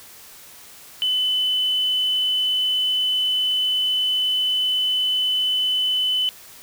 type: tone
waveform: sine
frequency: 3016 Hz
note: F#7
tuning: 32 cents sharp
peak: -17 dBFS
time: 1.02-6.29 s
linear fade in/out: 0 ms
effects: tanh soft clip ceiling -14 dBFS + white hiss -44 dBFS RMS until 6.62 s